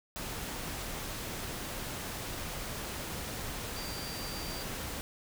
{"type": "tone in noise", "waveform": "sine", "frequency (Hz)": 4699, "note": "D8", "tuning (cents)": 0, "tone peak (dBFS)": -44, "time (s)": [3.76, 4.63], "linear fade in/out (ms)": 0, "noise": "pink", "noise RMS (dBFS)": -39, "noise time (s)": [0.16, 5.01], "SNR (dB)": -8, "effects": []}